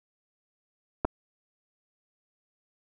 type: clicks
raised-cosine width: 1 ms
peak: -12 dBFS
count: 2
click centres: 1.048 / 1.051 s
effects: none